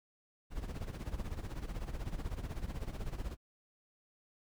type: noise with tremolo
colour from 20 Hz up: brown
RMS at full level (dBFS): -37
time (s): 0.5-3.37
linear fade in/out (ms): 50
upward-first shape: sine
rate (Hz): 16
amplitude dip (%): 75
effects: none